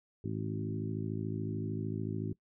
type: harmonic tone with a mistuned harmonic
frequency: 53.5 Hz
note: A1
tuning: 48 cents flat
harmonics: 2 / 3 / 4 / 5 / 6 / 7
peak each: -38 / -40 / -41 / -42 / -43 / -43 dBFS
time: 0.24-2.33 s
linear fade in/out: 5 ms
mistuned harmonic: 2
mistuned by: -18 cents
effects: noise-tail reverb RT60 0.1 s tail -20 dB re dry